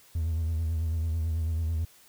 triangle tone with vibrato, 81 Hz, E2, 30 cents flat, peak -23 dBFS, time 0.15-1.85 s, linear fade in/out 5 ms, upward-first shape triangle, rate 9.1 Hz, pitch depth 68 cents each way, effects tanh soft clip ceiling -20 dBFS + white hiss -57 dBFS RMS until 2.08 s

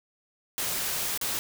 white noise with dropouts, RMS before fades -30 dBFS, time 0.58-1.39 s, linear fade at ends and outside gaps 0 ms, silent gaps 1.176-1.213 s, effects none

